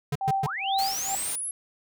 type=tone bursts; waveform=square; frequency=143.5 Hz; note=D3; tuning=40 cents flat; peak=-25 dBFS; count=3; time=0.12-0.465 s; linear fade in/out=5 ms; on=35 ms; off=120 ms
type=tone with tremolo; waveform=sine; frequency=779 Hz; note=G5; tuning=11 cents flat; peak=-22 dBFS; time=0.21-1.15 s; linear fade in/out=2 ms; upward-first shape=sine; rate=2.2 Hz; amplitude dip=100%
type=linear sweep; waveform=sine; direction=up; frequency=693 to 11175 Hz; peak=-29 dBFS; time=0.44-1.51 s; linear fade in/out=2 ms
type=noise; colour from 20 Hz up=white; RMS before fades=-35 dBFS; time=0.78-1.36 s; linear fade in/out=10 ms
effects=none